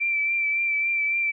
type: tone with vibrato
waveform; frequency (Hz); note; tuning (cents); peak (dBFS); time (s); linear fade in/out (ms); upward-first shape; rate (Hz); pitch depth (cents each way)
sine; 2340; D7; -7; -21; 0-1.32; 20; triangle; 3.6; 31
effects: none